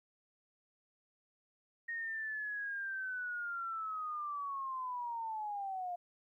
sine linear sweep, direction down, 1864.7 to 698.5 Hz, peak -37 dBFS, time 1.88-5.96 s, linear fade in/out 10 ms, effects 13-bit

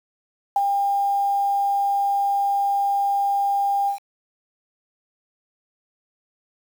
sine tone with ADSR envelope, 800 Hz, G5, 35 cents sharp, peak -14 dBFS, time 0.56-3.99 s, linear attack 3 ms, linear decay 33 ms, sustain -4 dB, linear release 110 ms, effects 7-bit

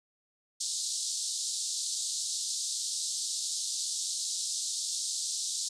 white band-pass noise, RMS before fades -34 dBFS, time 0.6-5.69 s, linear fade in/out 10 ms, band 3800 to 8700 Hz, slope 48 dB/octave, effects none

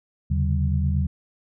sine tone cluster, 80.1 / 132.6 / 141.4 / 189.2 Hz, E2 / C3 / C#3 / F#3, -49 / +23 / +35 / +39 cents, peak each -21 / -30 / -26 / -28 dBFS, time 0.3-1.07 s, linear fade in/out 10 ms, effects none

